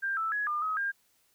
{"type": "tone with pitch steps", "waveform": "sine", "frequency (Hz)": [1589, 1319, 1677, 1204, 1271, 1606], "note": ["G6", "E6", "G#6", "D6", "D#6", "G6"], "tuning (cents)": [23, 1, 16, 43, 36, 41], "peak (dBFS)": -28, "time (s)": [0.02, 0.92], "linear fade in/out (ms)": 20, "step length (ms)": 150, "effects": ["white hiss -69 dBFS RMS until 1.34 s"]}